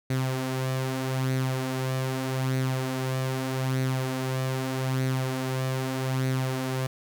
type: tone with flanger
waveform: sawtooth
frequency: 130.81 Hz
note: C3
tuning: in tune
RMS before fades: -28 dBFS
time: 0.1-6.87 s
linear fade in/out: 5 ms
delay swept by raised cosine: 0.48 to 5.98 ms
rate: 0.81 Hz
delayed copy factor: +0.5
effects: none